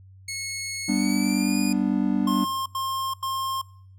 15% pulse tone with pitch glide, 2184 to 2451 Hz, C#7 to D#7, -26 to -27 cents, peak -23 dBFS, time 0.28-1.73 s, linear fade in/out 5 ms, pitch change +199 cents, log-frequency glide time 0.9-1.56 s
triangle chord, G major, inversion none, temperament just, 196 / 245 / 294 Hz, G3 / B3 / D4, 0 / -14 / +2 cents, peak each -23 dBFS, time 0.88-2.45 s, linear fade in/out 10 ms
square tone bursts, 1065 Hz, C6, 30 cents sharp, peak -26 dBFS, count 3, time 2.27-3.616 s, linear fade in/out 5 ms, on 390 ms, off 88 ms
effects noise-tail reverb RT60 0.6 s tail -22 dB re dry + added 95 Hz sine -46 dBFS peak until 3.98 s

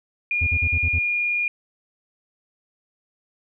sine tone, 2426 Hz, D#7, 44 cents flat, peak -20 dBFS, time 0.31-1.48 s, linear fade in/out 2 ms
triangle tone bursts, 83 Hz, E2, 12 cents sharp, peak -18 dBFS, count 6, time 0.41-0.991 s, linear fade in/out 10 ms, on 61 ms, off 43 ms
effects none

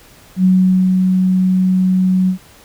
sine tone with ADSR envelope, 185.6 Hz, F#3, 6 cents sharp, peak -7 dBFS, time 0.36-2.38 s, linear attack 84 ms, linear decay 460 ms, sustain -3 dB, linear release 95 ms, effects pink hiss -44 dBFS RMS until 2.64 s

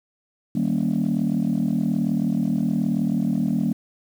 sine chord, Eb dominant seventh, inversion none, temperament just, 155.56 / 194.45 / 233.3 / 280 Hz, Eb3 / G3 / Bb3 / Db4, 0 / -14 / +2 / +18 cents, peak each -26 / -22 / -22 / -26 dBFS, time 0.55-3.73 s, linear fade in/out 5 ms, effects tanh soft clip ceiling -14 dBFS + 8-bit

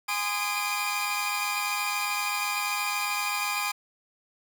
sawtooth tone cluster, 825 / 1029 / 1234 / 2367 / 2455 Hz, G#5 / C6 / D#6 / D7 / D#7, -12 / -29 / -15 / +13 / -24 cents, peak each -30 dBFS, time 0.08-3.72 s, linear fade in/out 10 ms, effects none

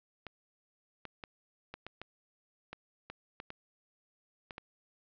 clicks, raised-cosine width 0.3 ms, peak -26 dBFS, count 12, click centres 0.267 / 1.053 / 1.238 / 1.74 / 1.866 / 2.016 / 2.73 / 3.1 / 3.401 / 3.504 / 4.508 / 4.581 s, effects low-pass 4000 Hz 12 dB/octave

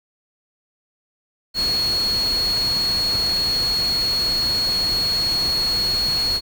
sine tone in noise, 4329 Hz, C#8, 42 cents flat, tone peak -18 dBFS, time 1.54-6.41 s, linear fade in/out 50 ms, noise pink, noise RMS -30 dBFS, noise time 1.54-6.41 s, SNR +9 dB, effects none

